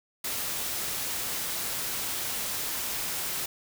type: noise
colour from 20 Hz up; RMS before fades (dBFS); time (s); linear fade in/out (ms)
white; -32; 0.24-3.46; 5
effects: none